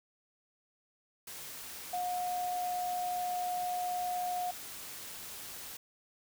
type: tone in noise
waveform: sine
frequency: 720 Hz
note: F#5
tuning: 47 cents flat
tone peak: -32 dBFS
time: 1.93-4.51 s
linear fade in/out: 5 ms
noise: white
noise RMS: -45 dBFS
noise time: 1.27-5.77 s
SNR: +10 dB
effects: none